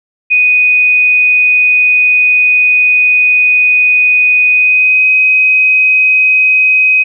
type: tone with pitch glide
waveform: sine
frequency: 2488 to 2520 Hz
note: D#7 to D#7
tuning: -1 to +21 cents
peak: -5 dBFS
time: 0.3-7.04 s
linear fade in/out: 20 ms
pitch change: +22 cents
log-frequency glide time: 4.49-5.07 s
effects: none